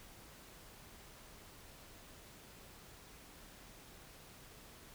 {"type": "silence", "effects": ["pink hiss -57 dBFS RMS until 4.94 s"]}